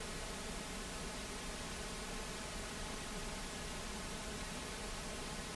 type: noise with comb filter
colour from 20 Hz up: pink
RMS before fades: -44 dBFS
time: 0-5.55 s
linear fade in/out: 5 ms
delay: 4.7 ms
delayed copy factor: +0.55
effects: resampled to 24000 Hz